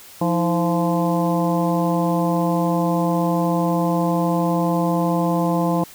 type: harmonic tone with a mistuned harmonic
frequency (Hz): 172.5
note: F3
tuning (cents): -21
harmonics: 1 / 2 / 3 / 4 / 5 / 6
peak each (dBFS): -20 / -23 / -25 / -26 / -27 / -28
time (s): 0.21-5.84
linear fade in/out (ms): 5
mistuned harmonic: 2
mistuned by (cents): -110
effects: white hiss -43 dBFS RMS until 5.94 s